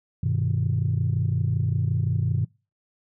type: chord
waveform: sine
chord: G augmented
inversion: none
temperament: equal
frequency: 98 / 123.47 / 155.56 Hz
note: G2 / B2 / D#3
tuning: 0 / 0 / 0 cents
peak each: -24 / -24 / -26 dBFS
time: 0.23-2.45 s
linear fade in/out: 5 ms
effects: noise-tail reverb RT60 0.3 s tail -23 dB re dry + tanh soft clip ceiling -14 dBFS